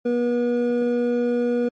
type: tone pair together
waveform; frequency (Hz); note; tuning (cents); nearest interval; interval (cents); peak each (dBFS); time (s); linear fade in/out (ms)
triangle; 241.5 / 483; B3 / B4; -39 / -39; octave; 1200; -20 / -19; 0.05-1.69; 10
effects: MP3 32 kbps